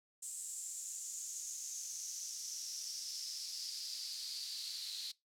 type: noise with high-pass filter sweep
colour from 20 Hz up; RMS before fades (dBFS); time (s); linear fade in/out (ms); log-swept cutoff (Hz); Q
pink; -44; 0.22-5.12; 10; 7800 to 4100; 6
effects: noise-tail reverb RT60 0.2 s tail -22 dB re dry + low-pass 12000 Hz 12 dB/octave